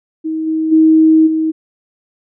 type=tone with level steps; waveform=sine; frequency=317.3 Hz; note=D#4; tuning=34 cents sharp; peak=-16 / -13 / -5 / -12 dBFS; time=0.24-1.52 s; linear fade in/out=20 ms; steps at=0.46 / 0.71 / 1.26 s; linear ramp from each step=20 ms; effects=none